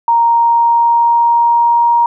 sine tone with pitch glide, 932.3 to 942 Hz, A#5 to A#5, 0 to +18 cents, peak -7 dBFS, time 0.08-2.06 s, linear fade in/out 2 ms, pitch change +18 cents, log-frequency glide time 0.21-1.91 s, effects none

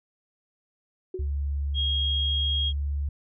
sine tone with exponential decay, 370 Hz, F#4, in tune, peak -27 dBFS, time 1.14-1.31 s, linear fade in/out 5 ms, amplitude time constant 36 ms
sine tone with pitch glide, 70.8 to 71.42 Hz, C#2 to D2, +37 to -48 cents, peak -25 dBFS, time 1.19-3.09 s, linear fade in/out 5 ms, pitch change +15 cents, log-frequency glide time 2.14-2.36 s
sine tone, 3267 Hz, G#7, 29 cents flat, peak -25 dBFS, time 1.74-2.73 s, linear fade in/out 50 ms
effects none

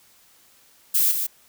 violet noise with echo, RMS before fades -19 dBFS, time 0.94-1.12 s, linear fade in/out 10 ms, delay 150 ms, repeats 1, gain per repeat -6 dB, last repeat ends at 1.27 s, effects white hiss -56 dBFS RMS until 1.48 s

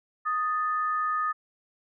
sine tone pair together, 1244.5 / 1763.6 Hz, D#6 / A6, 0 / +4 cents, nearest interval tritone, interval 604 cents, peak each -25 / -34 dBFS, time 0.25-1.33 s, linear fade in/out 20 ms, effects none

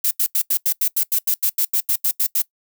violet noise bursts, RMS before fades -18 dBFS, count 16, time 0.04-2.42 s, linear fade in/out 5 ms, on 70 ms, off 84 ms, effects noise-tail reverb RT60 0.1 s tail -21 dB re dry

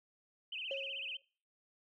sine tone with vibrato, 2794 Hz, F7, in tune, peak -39 dBFS, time 0.52-1.17 s, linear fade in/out 5 ms, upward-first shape sine, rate 16 Hz, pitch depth 200 cents each way
sine tone with exponential decay, 546 Hz, C#5, 26 cents flat, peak -35 dBFS, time 0.71-1.22 s, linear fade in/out 2 ms, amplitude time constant 110 ms
effects noise-tail reverb RT60 0.4 s tail -24 dB re dry + tanh soft clip ceiling -28 dBFS

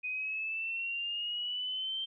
sine exponential sweep, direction up, 2489 to 3148 Hz, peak -33 dBFS, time 0.03-2.06 s, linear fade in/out 20 ms, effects none

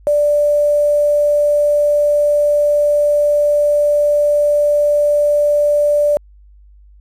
sine tone with quantisation, 587.3 Hz, D5, in tune, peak -10 dBFS, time 0.07-6.17 s, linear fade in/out 0 ms, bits 6, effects added 50 Hz sine -41 dBFS peak until 7 s + resampled to 32000 Hz

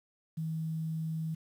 sine tone with quantisation, 160 Hz, D#3, 49 cents sharp, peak -32 dBFS, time 0.37-1.35 s, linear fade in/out 10 ms, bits 10, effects none

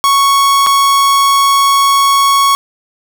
45% pulse tone with dropouts, 1108.7 Hz, C#6, in tune, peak -7 dBFS, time 0.04-2.55 s, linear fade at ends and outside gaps 0 ms, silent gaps 0.664-0.669 s, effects none

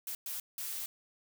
blue noise bursts at uneven times, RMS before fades -39 dBFS, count 3, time 0.07-0.15 / 0.26-0.4 / 0.58-0.86 s, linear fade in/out 2 ms, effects none

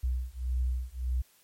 sine beating tone pair, 61.74 / 63.44 Hz, B1 / B1, 0 / +47 cents, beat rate 1.7 Hz, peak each -31 dBFS, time 0.03-1.22 s, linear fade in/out 10 ms, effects white hiss -63 dBFS RMS until 1.43 s + MP3 64 kbps

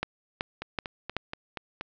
two click trains, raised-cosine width 0.3 ms, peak -12 / -18 dBFS, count 4 / 6, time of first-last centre 0.03-1.166 / 0.62-1.81 s, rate 2.64 / 4.2 Hz, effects low-pass 5000 Hz 12 dB/octave

